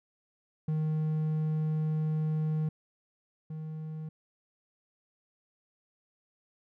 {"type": "tone pair in turn", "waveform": "triangle", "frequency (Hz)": [155.56, 156.64], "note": ["D#3", "D#3"], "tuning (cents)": [0, 12], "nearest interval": "unison", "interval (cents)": 12, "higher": "second", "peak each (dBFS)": [-25, -34], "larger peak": "first", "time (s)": [[0.68, 2.69], [3.5, 4.09]], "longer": "first", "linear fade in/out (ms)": 5, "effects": []}